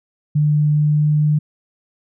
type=tone with pitch glide; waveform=sine; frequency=149.5 to 150.54 Hz; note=D3 to D3; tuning=+31 to +43 cents; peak=-12 dBFS; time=0.35-1.39 s; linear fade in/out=10 ms; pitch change=+12 cents; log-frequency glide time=0.72-1.18 s; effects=none